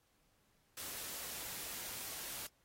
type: noise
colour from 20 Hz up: white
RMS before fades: -45 dBFS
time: 0.77-2.47 s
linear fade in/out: 5 ms
effects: pink hiss -75 dBFS RMS until 2.64 s + AAC 48 kbps